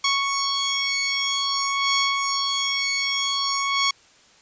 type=beating tone pair; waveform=10% pulse; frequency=1108.7 / 1109.22 Hz; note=C#6 / C#6; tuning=0 / +1 cents; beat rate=0.52 Hz; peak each=-17 / -14 dBFS; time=0.04-3.91 s; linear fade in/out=5 ms; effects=white hiss -54 dBFS RMS until 4.41 s + resampled to 16000 Hz